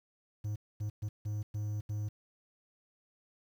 triangle tone bursts at uneven times, 105.2 Hz, G#2, 23 cents sharp, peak -31 dBFS, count 6, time 0.44-0.56 / 0.8-0.9 / 1.02-1.09 / 1.25-1.43 / 1.54-1.81 / 1.89-2.09 s, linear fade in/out 10 ms, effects 10-bit

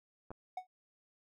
clicks, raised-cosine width 1 ms, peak -33 dBFS, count 2, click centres 0.306 / 0.315 s
triangle tone with exponential decay, 740 Hz, F#5, in tune, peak -32 dBFS, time 0.57-0.67 s, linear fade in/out 5 ms, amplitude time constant 20 ms
effects none

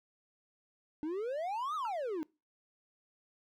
triangle exponential two-way sweep, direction up then down, 293.7 to 1300 to 293.7 Hz, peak -32 dBFS, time 1.03-2.23 s, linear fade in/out 0 ms, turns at 1.75 s
sine tone with exponential decay, 1337 Hz, E6, 24 cents sharp, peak -36 dBFS, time 1.85-1.95 s, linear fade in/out 2 ms, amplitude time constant 20 ms
effects noise-tail reverb RT60 0.3 s tail -25 dB re dry

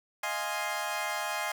20% pulse chord, F minor seventh, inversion third, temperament equal, 622.3 / 698.5 / 830.6 / 1046.5 Hz, Eb5 / F5 / Ab5 / C6, 0 / 0 / 0 / 0 cents, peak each -33 / -33 / -30 / -32 dBFS, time 0.23-1.52 s, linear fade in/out 5 ms, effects none

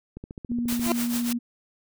click train, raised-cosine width 3 ms, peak -24 dBFS, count 11, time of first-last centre 0.17-0.864 s, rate 14.4 Hz
sine tone with vibrato, 238.6 Hz, A#3, 41 cents sharp, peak -24 dBFS, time 0.49-1.39 s, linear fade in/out 20 ms, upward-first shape sine, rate 17 Hz, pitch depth 9 cents each way
white noise with tremolo, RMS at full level -30 dBFS, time 0.68-1.33 s, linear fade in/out 5 ms, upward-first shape triangle, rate 6.8 Hz, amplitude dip 80%
20% pulse tone with exponential growth, 340.9 Hz, F4, 42 cents flat, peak -14 dBFS, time 0.8-0.92 s, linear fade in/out 1 ms, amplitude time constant 26 ms
effects none

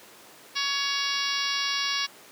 harmonic tone, 560 Hz, C#5, 18 cents sharp, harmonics 2 / 3 / 4 / 5 / 6 / 7 / 8 / 9 / 10, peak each -34 / -34 / -34 / -34 / -34 / -34 / -34 / -34 / -34 dBFS, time 0.55-2.07 s, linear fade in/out 20 ms, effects pink hiss -49 dBFS RMS until 2.31 s + high-pass 300 Hz 12 dB/octave

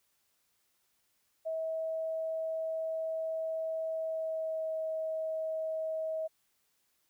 sine tone with pitch glide, 644 to 637.7 Hz, E5 to D#5, -41 to +42 cents, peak -32 dBFS, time 1.45-6.28 s, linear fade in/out 20 ms, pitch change -17 cents, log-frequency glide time 3.93-4.79 s, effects white hiss -75 dBFS RMS until 7.09 s

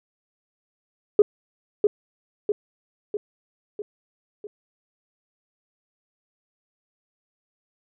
sine tone with echo, 415.3 Hz, G#4, in tune, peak -8 dBFS, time 1.19-1.22 s, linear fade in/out 2 ms, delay 650 ms, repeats 5, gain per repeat -5 dB, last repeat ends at 4.47 s, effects tanh soft clip ceiling -4 dBFS

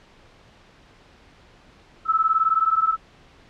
sine beating tone pair, 1300 / 1319 Hz, E6 / E6, -24 / +1 cents, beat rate 19 Hz, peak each -20 dBFS, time 2.05-2.97 s, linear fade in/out 50 ms, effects pink hiss -52 dBFS RMS until 3.49 s + low-pass 4000 Hz 12 dB/octave

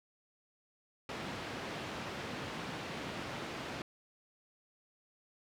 pink band-pass noise, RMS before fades -42 dBFS, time 1.09-3.82 s, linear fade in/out 2 ms, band 130 to 3600 Hz, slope 12 dB/octave, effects none

